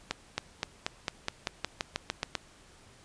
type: accelerating click train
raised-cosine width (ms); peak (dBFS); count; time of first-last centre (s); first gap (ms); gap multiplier
0.2; -12; 13; 0.11-2.353; 270; 0.93
effects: pink hiss -57 dBFS RMS until 3.04 s + resampled to 22050 Hz